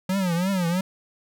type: tone with vibrato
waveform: square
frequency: 181.8 Hz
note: F#3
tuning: 30 cents flat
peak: -22 dBFS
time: 0.09-0.81 s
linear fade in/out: 5 ms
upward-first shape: triangle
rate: 3 Hz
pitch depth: 170 cents each way
effects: none